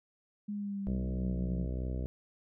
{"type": "exponential sweep", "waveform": "sine", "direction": "down", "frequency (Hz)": [207.7, 174.61], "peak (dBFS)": -34, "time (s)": [0.48, 1.66], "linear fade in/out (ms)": 10}
{"type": "harmonic tone", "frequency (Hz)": 63.2, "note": "B1", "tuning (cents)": 41, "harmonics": [1, 2, 3, 4, 5, 6, 7, 8, 9, 10], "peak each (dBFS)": [-34, -40, -44, -46, -48, -50, -51, -52, -53, -54], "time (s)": [0.87, 2.06], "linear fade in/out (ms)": 0}
{"effects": []}